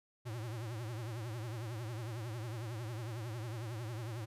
square tone with vibrato, 114.4 Hz, A#2, 32 cents flat, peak -40 dBFS, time 0.25-4.26 s, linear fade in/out 20 ms, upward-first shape triangle, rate 11 Hz, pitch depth 180 cents each way, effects resampled to 32000 Hz

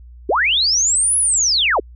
sine linear two-way sweep, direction up then down, 295.7 to 10560 to 295.7 Hz, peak -13 dBFS, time 0.29-1.8 s, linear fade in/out 5 ms, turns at 1.18 s, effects added 60 Hz sine -37 dBFS peak until 1.95 s

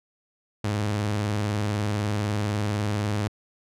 sawtooth tone with vibrato, 103.83 Hz, G#2, in tune, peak -20 dBFS, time 0.64-3.28 s, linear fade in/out 5 ms, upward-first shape square, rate 20 Hz, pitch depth 85 cents each way, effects low-pass 9000 Hz 12 dB/octave

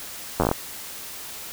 slowing click train, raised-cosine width 1 ms, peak -6 dBFS, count 8, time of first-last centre 0.4-0.514 s, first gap 10 ms, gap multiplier 1.16, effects white hiss -37 dBFS RMS until 1.52 s

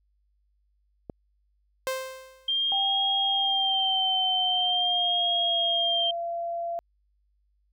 click, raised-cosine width 2 ms, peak -22 dBFS, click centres 1.098 s
sawtooth tone with exponential decay, 523.3 Hz, C5, in tune, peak -21 dBFS, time 1.87-2.61 s, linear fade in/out 0 ms, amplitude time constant 160 ms
sine tone with vibrato, 3179 Hz, G7, 24 cents sharp, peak -23 dBFS, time 2.48-6.11 s, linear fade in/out 5 ms, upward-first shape sine, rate 0.43 Hz, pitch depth 47 cents each way
sine tone with pitch glide, 784 to 682.5 Hz, G5 to F5, 0 to -40 cents, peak -28 dBFS, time 2.72-6.79 s, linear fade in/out 0 ms, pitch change -240 cents, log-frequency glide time 3.42-5.59 s
effects added 50 Hz sine -66 dBFS peak until 7.72 s

